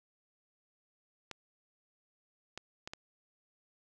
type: clicks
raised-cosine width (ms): 0.2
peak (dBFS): -24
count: 4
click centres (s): 1.313 / 2.576 / 2.875 / 2.935
effects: none